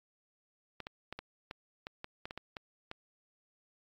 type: clicks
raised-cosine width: 0.3 ms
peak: -25 dBFS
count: 12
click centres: 0.803 / 0.869 / 1.126 / 1.19 / 1.511 / 1.869 / 2.044 / 2.255 / 2.309 / 2.376 / 2.568 / 2.914 s
effects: AAC 64 kbps